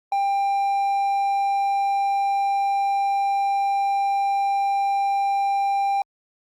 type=tone; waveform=triangle; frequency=794 Hz; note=G5; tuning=22 cents sharp; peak=-17 dBFS; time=0.12-6.02 s; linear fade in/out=2 ms; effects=Opus 48 kbps